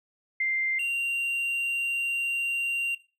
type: tone pair in turn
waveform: sine / triangle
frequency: 2093 / 2767 Hz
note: C7 / F7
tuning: 0 / -17 cents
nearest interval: perfect fourth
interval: 483 cents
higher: second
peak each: -24 dBFS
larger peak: neither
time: 0.4-0.79 / 0.79-2.95 s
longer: second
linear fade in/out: 5 ms
effects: noise-tail reverb RT60 0.3 s tail -17 dB re dry